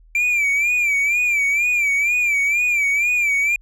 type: tone with vibrato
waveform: triangle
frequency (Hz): 2349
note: D7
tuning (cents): 0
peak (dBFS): -14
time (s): 0.15-3.56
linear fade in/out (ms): 2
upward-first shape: sine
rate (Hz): 2.1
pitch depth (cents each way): 90
effects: added 40 Hz sine -46 dBFS peak until 3.61 s